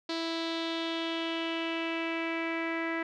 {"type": "tone with low-pass filter sweep", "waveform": "sawtooth", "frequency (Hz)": 329.6, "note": "E4", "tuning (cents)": 0, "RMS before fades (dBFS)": -33, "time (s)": [0.09, 3.03], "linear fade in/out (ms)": 5, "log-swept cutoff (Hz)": [4300, 2000], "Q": 4, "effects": []}